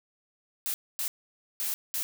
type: noise bursts at uneven times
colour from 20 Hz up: blue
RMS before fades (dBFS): -31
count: 4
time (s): 0.66-0.74 / 0.99-1.08 / 1.6-1.74 / 1.94-2.03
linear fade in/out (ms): 0
effects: none